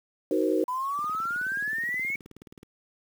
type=chord; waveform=sine; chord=C half-diminished seventh; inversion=first; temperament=just; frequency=314 / 376.7 / 470.9 / 523.3 Hz; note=Eb4 / Gb4 / Bb4 / C5; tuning=+16 / +31 / +18 / 0 cents; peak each=-26 / -27 / -28 / -30 dBFS; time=0.31-0.64 s; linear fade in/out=2 ms
type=exponential sweep; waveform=sine; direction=up; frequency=987.8 to 2239 Hz; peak=-27 dBFS; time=0.68-2.16 s; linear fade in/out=5 ms
type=click train; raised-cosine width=3 ms; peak=-32 dBFS; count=32; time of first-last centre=0.99-2.63 s; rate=18.9 Hz
effects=high-pass 150 Hz 12 dB/octave + 8-bit